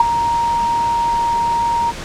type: tone with ADSR envelope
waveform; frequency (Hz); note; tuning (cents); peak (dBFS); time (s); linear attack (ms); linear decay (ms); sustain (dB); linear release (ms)
sine; 935; A#5; +5; -3; 0-1.92; 5; 14; -11; 26
effects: pink hiss -29 dBFS RMS until 2.04 s + low-pass 7000 Hz 12 dB/octave